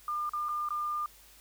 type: tone with dropouts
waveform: sine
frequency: 1203 Hz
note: D6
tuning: 41 cents sharp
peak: -30 dBFS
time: 0.08-1.06 s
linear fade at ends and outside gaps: 2 ms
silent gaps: 0.294-0.334 / 0.486-0.49 / 0.688-0.705 s
effects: added 50 Hz sine -62 dBFS peak until 1.4 s + white hiss -57 dBFS RMS until 1.4 s